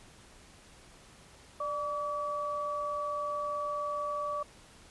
sine tone pair together, 592.2 / 1146 Hz, D5 / D6, +14 / -43 cents, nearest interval major seventh, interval 1143 cents, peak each -36 / -33 dBFS, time 1.6-4.43 s, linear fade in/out 5 ms, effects pink hiss -56 dBFS RMS until 4.9 s + resampled to 24000 Hz

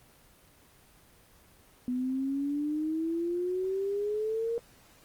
sine exponential sweep, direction up, 246.9 to 468.9 Hz, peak -28 dBFS, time 1.88-4.58 s, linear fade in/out 0 ms, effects pink hiss -59 dBFS RMS until 5.04 s + Opus 24 kbps

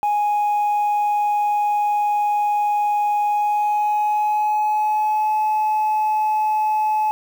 sine tone with pitch glide, 830.6 to 857.9 Hz, G#5 to A5, 0 to -44 cents, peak -14 dBFS, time 0.03-7.11 s, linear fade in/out 0 ms, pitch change +56 cents, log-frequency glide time 3.28-5.34 s, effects tanh soft clip ceiling -15 dBFS + 7-bit

